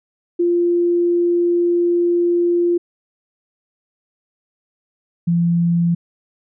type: tone pair in turn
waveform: sine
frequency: 347.2 / 170.77 Hz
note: F4 / F3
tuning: -10 / -39 cents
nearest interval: octave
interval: 1229 cents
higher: first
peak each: -13 dBFS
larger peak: neither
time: 0.39-2.78 / 5.27-5.95 s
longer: first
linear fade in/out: 10 ms
effects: none